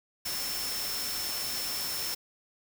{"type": "tone in noise", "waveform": "sine", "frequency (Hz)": 5350, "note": "E8", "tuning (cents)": 25, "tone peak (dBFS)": -35, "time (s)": [0.25, 2.15], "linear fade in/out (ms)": 10, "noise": "white", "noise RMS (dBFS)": -35, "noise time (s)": [0.25, 2.15], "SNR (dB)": -3, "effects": []}